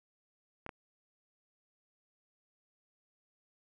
clicks, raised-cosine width 0.5 ms, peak -26 dBFS, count 2, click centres 0.664 / 0.692 s, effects none

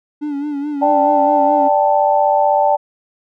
triangle tone with vibrato, 289.1 Hz, D4, 27 cents flat, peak -17 dBFS, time 0.21-1.69 s, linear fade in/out 20 ms, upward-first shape sine, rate 4.7 Hz, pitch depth 62 cents each way
sine chord, D suspended fourth, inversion none, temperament equal, 587.3 / 784 / 880 Hz, D5 / G5 / A5, 0 / 0 / 0 cents, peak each -15 dBFS, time 0.81-2.77 s, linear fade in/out 20 ms
effects none

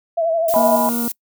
sine tone with vibrato, 659.3 Hz, E5, in tune, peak -15 dBFS, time 0.17-0.77 s, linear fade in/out 10 ms, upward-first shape sine, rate 12 Hz, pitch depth 50 cents each way
violet noise, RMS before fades -25 dBFS, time 0.48-1.12 s, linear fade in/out 5 ms
sine chord, G# minor, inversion second, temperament equal with one note detuned, 635.3 / 830.6 / 987.8 Hz, D#5 / G#5 / B5, +36 / 0 / 0 cents, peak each -20 / -23 / -20 dBFS, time 0.54-0.89 s, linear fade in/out 0 ms
harmonic tone, 235.9 Hz, A#3, 21 cents sharp, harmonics 1 / 2 / 3 / 4 / 5 / 6, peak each -20 / -31 / -37 / -36 / -42 / -38 dBFS, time 0.56-1.08 s, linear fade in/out 2 ms
effects noise-tail reverb RT60 0.1 s tail -24 dB re dry

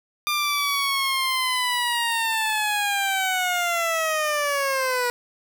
15% pulse linear sweep, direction down, 1200 to 483.2 Hz, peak -15 dBFS, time 0.27-5.1 s, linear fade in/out 0 ms, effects 9-bit

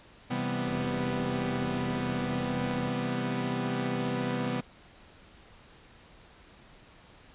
sawtooth chord, C major seventh, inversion none, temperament equal, 130.81 / 164.81 / 196 / 246.9 Hz, C3 / E3 / G3 / B3, 0 / 0 / 0 / 0 cents, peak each -31 / -34 / -32 / -28 dBFS, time 0.3-4.61 s, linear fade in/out 10 ms
click train, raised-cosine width 2 ms, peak -29 dBFS, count 94, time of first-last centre 0.68-2.879 s, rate 42.3 Hz
effects pink hiss -55 dBFS RMS until 7.34 s + resampled to 8000 Hz

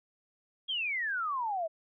sine exponential sweep, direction down, 3322 to 625 Hz, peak -30 dBFS, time 0.68-1.68 s, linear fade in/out 20 ms, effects none

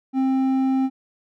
sine tone with hard clipping, 264.4 Hz, C4, 18 cents sharp, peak -19 dBFS, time 0.13-0.9 s, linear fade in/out 50 ms, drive 6 dB, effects none

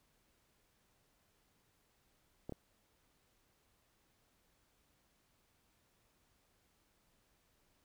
clicks, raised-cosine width 2 ms, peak -30 dBFS, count 2, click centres 2.495 / 2.523 s, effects pink hiss -75 dBFS RMS until 7.84 s

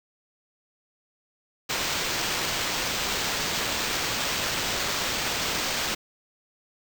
white noise with sample-and-hold, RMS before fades -28 dBFS, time 1.69-5.95 s, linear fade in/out 10 ms, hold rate 11025 Hz, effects none

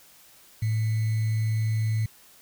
sine tone with sample-and-hold, 110 Hz, A2, in tune, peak -22 dBFS, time 0.62-2.06 s, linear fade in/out 5 ms, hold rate 2100 Hz, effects white hiss -54 dBFS RMS until 2.41 s

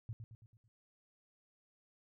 sine tone with echo, 113.1 Hz, A2, 48 cents sharp, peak -39 dBFS, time 0.09-0.13 s, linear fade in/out 0 ms, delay 110 ms, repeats 5, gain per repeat -6 dB, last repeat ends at 0.68 s, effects none

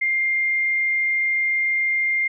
sine tone, 2109 Hz, C7, 13 cents sharp, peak -18 dBFS, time 0.01-2.28 s, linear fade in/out 10 ms, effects none

